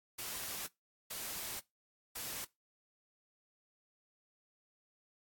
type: noise bursts at uneven times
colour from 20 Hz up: white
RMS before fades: -42 dBFS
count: 3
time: 0.18-0.67 / 1.1-1.6 / 2.15-2.45 s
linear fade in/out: 10 ms
effects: noise-tail reverb RT60 0.2 s tail -21 dB re dry + AAC 64 kbps